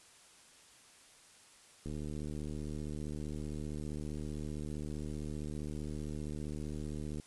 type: click train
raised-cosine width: 3 ms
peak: -29 dBFS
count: 403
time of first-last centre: 1.86-7.199 s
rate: 75.3 Hz
effects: white hiss -60 dBFS RMS until 7.26 s + resampled to 24000 Hz